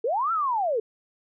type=linear two-way sweep; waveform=sine; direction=up then down; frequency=415.3 to 1372 to 415.3 Hz; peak=-22 dBFS; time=0.04-0.8 s; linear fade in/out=5 ms; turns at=0.32 s; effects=none